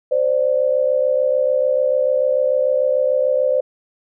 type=tone pair together; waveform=sine; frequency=520.5 / 587.3 Hz; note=C5 / D5; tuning=-9 / 0 cents; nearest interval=major second; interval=209 cents; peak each=-16 / -18 dBFS; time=0.11-3.61 s; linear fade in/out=10 ms; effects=none